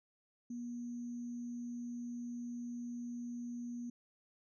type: tone with sample-and-hold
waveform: sine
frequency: 240 Hz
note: B3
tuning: 49 cents flat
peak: -40 dBFS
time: 0.5-3.9 s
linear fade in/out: 5 ms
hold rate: 6300 Hz
effects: resampled to 16000 Hz